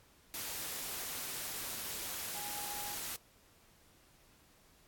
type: tone in noise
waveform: sine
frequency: 824 Hz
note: G#5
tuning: 14 cents flat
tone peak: -45 dBFS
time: 2.35-2.94 s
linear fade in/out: 0 ms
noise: white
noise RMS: -41 dBFS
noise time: 0.34-3.16 s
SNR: -7 dB
effects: pink hiss -65 dBFS RMS until 4.87 s + AAC 64 kbps